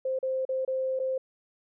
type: tone with dropouts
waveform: sine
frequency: 523.3 Hz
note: C5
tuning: in tune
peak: -26 dBFS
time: 0.05-1.18 s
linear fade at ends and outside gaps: 5 ms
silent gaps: 0.189-0.228 / 0.452-0.49 / 0.65-0.677 / 0.992-0.998 s
effects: none